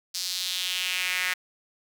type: tone with high-pass filter sweep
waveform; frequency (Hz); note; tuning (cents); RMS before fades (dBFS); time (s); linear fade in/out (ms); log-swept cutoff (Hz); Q
sawtooth; 182.6; F#3; -23; -29; 0.14-1.34; 10; 4900 to 1900; 2.8
effects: none